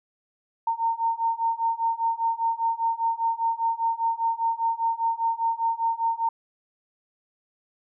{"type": "beating tone pair", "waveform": "sine", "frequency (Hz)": [912, 917], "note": ["A#5", "A#5"], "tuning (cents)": [-38, -29], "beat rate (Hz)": 5, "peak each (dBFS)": [-26, -25], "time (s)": [0.67, 6.29], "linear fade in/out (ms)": 5, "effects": []}